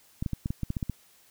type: clicks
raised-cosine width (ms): 5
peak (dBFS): -17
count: 10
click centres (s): 0.225 / 0.262 / 0.333 / 0.459 / 0.505 / 0.633 / 0.704 / 0.768 / 0.828 / 0.897
effects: white hiss -60 dBFS RMS until 1.3 s